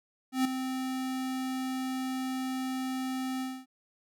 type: tone with ADSR envelope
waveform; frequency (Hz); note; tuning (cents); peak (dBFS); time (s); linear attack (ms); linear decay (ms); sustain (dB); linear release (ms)
square; 260; C4; -11; -23; 0.32-3.66; 130; 5; -9; 250
effects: none